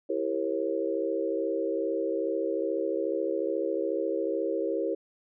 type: chord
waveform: sine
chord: E diminished seventh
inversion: none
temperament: equal with one note detuned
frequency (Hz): 329.6 / 392 / 466.2 / 540.1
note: E4 / G4 / Bb4 / Db5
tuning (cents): 0 / 0 / 0 / -45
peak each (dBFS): -32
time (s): 0.09-4.95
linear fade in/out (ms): 10
effects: none